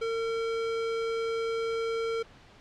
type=tone; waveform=square; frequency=455 Hz; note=A#4; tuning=42 cents flat; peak=-29 dBFS; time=0.01-2.23 s; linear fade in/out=10 ms; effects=pink hiss -54 dBFS RMS until 2.6 s + low-pass 4000 Hz 12 dB/octave